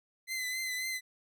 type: tone with vibrato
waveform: sawtooth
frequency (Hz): 2038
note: C7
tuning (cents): -46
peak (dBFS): -30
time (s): 0.27-1.01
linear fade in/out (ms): 50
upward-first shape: triangle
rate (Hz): 3.7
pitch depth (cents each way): 40
effects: none